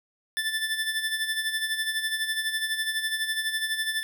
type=tone with tremolo; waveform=25% pulse; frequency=1760 Hz; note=A6; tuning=in tune; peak=-20 dBFS; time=0.37-4.03 s; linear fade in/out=0 ms; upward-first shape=sine; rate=12 Hz; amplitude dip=60%; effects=10-bit